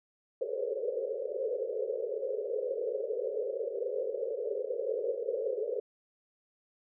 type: band-pass noise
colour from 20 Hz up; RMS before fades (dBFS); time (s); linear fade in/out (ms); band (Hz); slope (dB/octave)
white; -34; 0.41-5.8; 5; 410 to 550; 96
effects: none